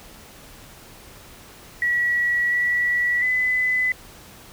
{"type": "tone with pitch steps", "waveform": "sine", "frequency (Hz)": [1931, 1945, 2008], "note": ["B6", "B6", "B6"], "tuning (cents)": [-39, -27, 28], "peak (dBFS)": -18, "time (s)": [1.82, 3.92], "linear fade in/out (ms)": 2, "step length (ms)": 700, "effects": ["pink hiss -45 dBFS RMS until 4.52 s"]}